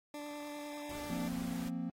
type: tone with vibrato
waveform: 20% pulse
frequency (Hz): 293.7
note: D4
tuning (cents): 0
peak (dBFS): -37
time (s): 0.14-1.28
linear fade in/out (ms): 2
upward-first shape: sine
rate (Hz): 10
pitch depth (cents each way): 11
type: noise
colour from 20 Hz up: pink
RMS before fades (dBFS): -49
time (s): 0.89-1.69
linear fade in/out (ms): 5
type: chord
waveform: triangle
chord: F suspended fourth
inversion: none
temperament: equal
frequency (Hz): 174.61 / 233.1 / 261.6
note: F3 / Bb3 / C4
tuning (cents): 0 / 0 / 0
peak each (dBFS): -38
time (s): 1.1-1.9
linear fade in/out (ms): 2
effects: AAC 48 kbps